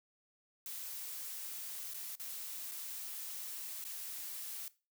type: noise with dropouts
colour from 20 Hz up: blue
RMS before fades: -44 dBFS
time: 0.66-4.68 s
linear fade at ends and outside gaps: 1 ms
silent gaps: 1.936-1.943 / 2.154-2.197 / 2.714-2.718 / 3.841-3.85 s
effects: noise-tail reverb RT60 0.3 s tail -18 dB re dry